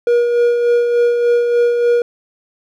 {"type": "tone with tremolo", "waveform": "triangle", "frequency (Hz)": 477.6, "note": "A#4", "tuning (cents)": 42, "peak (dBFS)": -7, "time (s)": [0.07, 2.02], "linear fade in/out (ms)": 2, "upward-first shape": "sine", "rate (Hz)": 3.4, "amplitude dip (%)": 40, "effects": []}